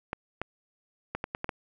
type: clicks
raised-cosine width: 0.5 ms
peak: -16 dBFS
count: 7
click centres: 0.131 / 0.416 / 1.15 / 1.241 / 1.349 / 1.444 / 1.492 s
effects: none